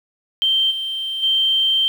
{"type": "tone with level steps", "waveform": "sine", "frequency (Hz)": 3136, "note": "G7", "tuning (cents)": 0, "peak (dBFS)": [-14, -22, -14], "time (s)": [0.42, 1.88], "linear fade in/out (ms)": 0, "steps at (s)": [0.7, 1.22], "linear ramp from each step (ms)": 20, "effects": ["7-bit"]}